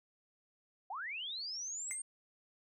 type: linear sweep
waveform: sine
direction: up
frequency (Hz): 698.5 to 8750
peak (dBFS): -39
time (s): 0.9-2.02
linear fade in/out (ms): 5
type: tone with exponential decay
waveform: square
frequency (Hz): 2093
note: C7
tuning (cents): 0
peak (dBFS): -37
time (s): 1.91-2.01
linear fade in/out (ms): 0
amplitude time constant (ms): 20
effects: none